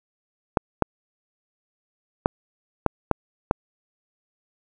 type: clicks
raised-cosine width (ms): 1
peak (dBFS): -3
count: 6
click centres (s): 0.572 / 0.823 / 2.259 / 2.863 / 3.113 / 3.511
effects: none